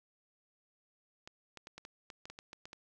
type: clicks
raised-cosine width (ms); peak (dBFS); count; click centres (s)
0.2; -30; 12; 1.275 / 1.573 / 1.671 / 1.78 / 1.851 / 2.102 / 2.255 / 2.3 / 2.389 / 2.531 / 2.655 / 2.731
effects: none